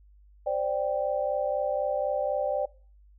sine chord, C suspended second, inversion none, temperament equal, 523.3 / 587.3 / 784 Hz, C5 / D5 / G5, 0 / 0 / 0 cents, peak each -31 / -27 / -32 dBFS, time 0.46-2.66 s, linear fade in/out 10 ms, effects noise-tail reverb RT60 0.4 s tail -22 dB re dry + added 50 Hz sine -53 dBFS peak until 3.18 s

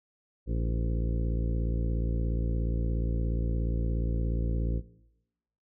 harmonic tone with a mistuned harmonic, 57 Hz, A#1, 38 cents flat, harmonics 1 / 2 / 3 / 4 / 5 / 6 / 7 / 8 / 9, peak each -28 / -34 / -38 / -40 / -42 / -44 / -45 / -46 / -47 dBFS, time 0.46-4.82 s, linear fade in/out 50 ms, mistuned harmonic 6, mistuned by -56 cents, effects noise-tail reverb RT60 0.9 s tail -18 dB re dry

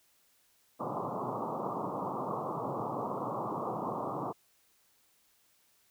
white band-pass noise, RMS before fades -36 dBFS, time 0.79-4.33 s, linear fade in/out 20 ms, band 110 to 1200 Hz, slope 96 dB/octave, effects white hiss -69 dBFS RMS until 5.9 s

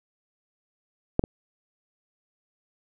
clicks, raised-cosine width 2 ms, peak -6 / -13 dBFS, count 2, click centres 1.194 / 1.239 s, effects none

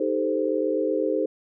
sine chord, A half-diminished seventh, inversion second, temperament equal with one note detuned, 311.1 / 392 / 440 / 519 Hz, Eb4 / G4 / A4 / C5, 0 / 0 / 0 / -14 cents, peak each -27 / -28 / -27 / -26 dBFS, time 0-1.26 s, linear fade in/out 5 ms, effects none

